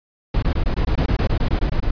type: noise bursts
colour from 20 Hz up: brown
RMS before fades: -18 dBFS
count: 15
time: 0.34-1.909 s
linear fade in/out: 5 ms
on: 85 ms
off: 21 ms
effects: resampled to 11025 Hz